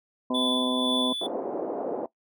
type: harmonic tone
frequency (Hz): 126.7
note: B2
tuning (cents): +45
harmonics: 2 / 3 / 4 / 5 / 6 / 7 / 8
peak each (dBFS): -26 / -38 / -34 / -34 / -42 / -44 / -34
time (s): 0.3-1.13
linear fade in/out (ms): 5
type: tone with tremolo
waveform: triangle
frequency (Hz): 3464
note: A7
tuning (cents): -28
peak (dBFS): -23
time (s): 0.34-1.27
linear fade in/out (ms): 10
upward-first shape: sine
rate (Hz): 2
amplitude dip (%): 45
type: band-pass noise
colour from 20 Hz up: pink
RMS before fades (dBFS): -31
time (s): 1.21-2.06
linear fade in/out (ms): 2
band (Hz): 320 to 690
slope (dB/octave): 24
effects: noise-tail reverb RT60 0.1 s tail -19 dB re dry